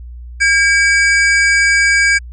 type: tone pair together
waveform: square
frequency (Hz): 1618 / 2288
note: G#6 / D7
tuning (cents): -46 / -46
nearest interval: tritone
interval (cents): 600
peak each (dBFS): -12 / -13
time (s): 0.4-2.19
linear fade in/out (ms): 20
effects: added 60 Hz sine -28 dBFS peak until 2.32 s + resampled to 22050 Hz